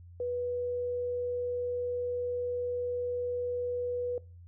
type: tone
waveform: sine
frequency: 490 Hz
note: B4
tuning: 14 cents flat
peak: -30 dBFS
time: 0.2-4.18 s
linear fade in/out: 2 ms
effects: noise-tail reverb RT60 0.3 s tail -21 dB re dry + added 87 Hz sine -48 dBFS peak until 4.47 s